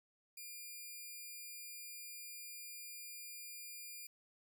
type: tone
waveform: 5% pulse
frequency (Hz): 2400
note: D7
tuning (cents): +37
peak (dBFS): -38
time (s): 0.37-4.07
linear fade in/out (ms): 5
effects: none